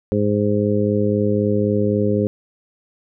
harmonic tone, 103.83 Hz, G#2, in tune, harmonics 1 / 2 / 3 / 4 / 5, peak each -22 / -20 / -24 / -21 / -23 dBFS, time 0.12-2.27 s, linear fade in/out 0 ms, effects none

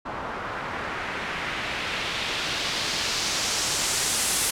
white noise with low-pass filter sweep, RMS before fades -28 dBFS, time 0.05-4.51 s, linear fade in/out 10 ms, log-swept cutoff 1100 to 10000 Hz, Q 1.3, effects none

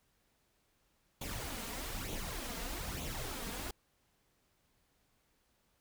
pink noise with flanger, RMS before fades -41 dBFS, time 1.21-3.71 s, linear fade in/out 5 ms, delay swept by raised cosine 0.29 to 4.39 ms, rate 1.1 Hz, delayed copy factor +0.65, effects pink hiss -75 dBFS RMS until 5.8 s

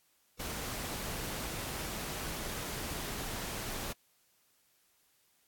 pink noise, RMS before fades -39 dBFS, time 0.39-3.93 s, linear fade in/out 10 ms, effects white hiss -71 dBFS RMS until 5.47 s + AAC 64 kbps

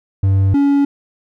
triangle tone pair in turn, 97 / 281.9 Hz, G2 / C#4, -18 / +29 cents, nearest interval octave + tritone, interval 1847 cents, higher second, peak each -8 dBFS, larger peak neither, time 0.23-0.54 / 0.54-0.85 s, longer neither, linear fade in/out 5 ms, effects none

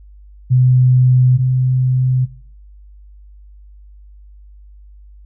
sine tone pair in turn, 127 / 128.33 Hz, B2 / C3, +49 / -33 cents, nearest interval unison, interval 18 cents, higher second, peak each -8 / -12 dBFS, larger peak first, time 0.5-1.38 / 1.38-2.26 s, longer neither, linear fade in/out 20 ms, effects noise-tail reverb RT60 0.5 s tail -17 dB re dry + added 50 Hz sine -38 dBFS peak until 5.25 s

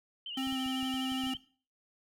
sine tone with vibrato, 2971 Hz, F#7, 6 cents sharp, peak -38 dBFS, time 0.26-1.37 s, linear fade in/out 2 ms, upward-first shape sine, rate 12 Hz, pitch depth 93 cents each way
square tone with pitch glide, 264.5 to 261.2 Hz, C4 to C4, +19 to -3 cents, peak -33 dBFS, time 0.37-1.34 s, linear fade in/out 5 ms, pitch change -22 cents, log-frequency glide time 0.53-0.58 s
clicks, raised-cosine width 5 ms, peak -40 dBFS, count 9, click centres 0.472 / 0.525 / 0.662 / 0.829 / 0.941 / 1.12 / 1.237 / 1.269 / 1.35 s
effects noise-tail reverb RT60 0.4 s tail -18 dB re dry

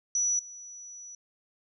sine tone with level steps, 5900 Hz, F#8, 6 cents flat, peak -24 / -42 dBFS, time 0.15-1.15 s, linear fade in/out 2 ms, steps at 0.39 s, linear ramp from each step 2 ms, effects none

